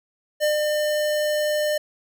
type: tone with ADSR envelope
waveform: square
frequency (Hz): 602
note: D5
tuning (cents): +43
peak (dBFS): -18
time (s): 0.4-1.78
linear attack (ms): 36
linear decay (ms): 130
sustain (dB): -3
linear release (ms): 6
effects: none